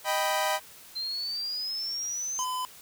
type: chord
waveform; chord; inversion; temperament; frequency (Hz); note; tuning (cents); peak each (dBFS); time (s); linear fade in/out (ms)
sawtooth; Eb augmented; none; equal; 622.3 / 784 / 987.8; Eb5 / G5 / B5; 0 / 0 / 0; -26; 0.04-0.6; 50
type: exponential sweep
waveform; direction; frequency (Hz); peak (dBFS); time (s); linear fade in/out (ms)
sine; up; 4104 to 6410; -30; 0.95-2.45; 20
type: tone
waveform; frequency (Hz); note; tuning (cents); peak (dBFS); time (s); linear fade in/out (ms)
square; 1011; B5; +40; -30; 2.39-2.65; 0
effects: white hiss -50 dBFS RMS until 2.81 s